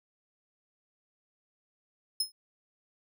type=tone with exponential decay; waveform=sawtooth; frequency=5160 Hz; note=E8; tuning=38 cents flat; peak=-21 dBFS; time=2.2-2.32 s; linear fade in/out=5 ms; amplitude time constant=26 ms; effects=none